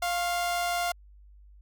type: tone pair together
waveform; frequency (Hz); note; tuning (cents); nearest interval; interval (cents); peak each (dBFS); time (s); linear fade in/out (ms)
sawtooth; 699 / 1080.9; F5 / C#6; +1 / -44; minor sixth; 755; -23 / -35; 0.02-0.92; 5
effects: added 50 Hz sine -50 dBFS peak until 1.61 s